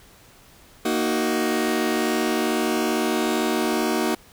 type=chord; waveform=sawtooth; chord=D# minor; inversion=second; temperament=just; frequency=233.3 / 311.1 / 373.4 Hz; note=A#3 / D#4 / F#4; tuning=+2 / 0 / +16 cents; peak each=-21 dBFS; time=0.85-4.15 s; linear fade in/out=5 ms; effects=pink hiss -51 dBFS RMS until 4.32 s